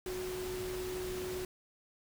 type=tone in noise; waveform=sine; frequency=367.9 Hz; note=F#4; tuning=10 cents flat; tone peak=-37 dBFS; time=0.06-1.45 s; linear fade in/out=2 ms; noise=pink; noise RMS=-44 dBFS; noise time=0.06-1.45 s; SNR=+4 dB; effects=none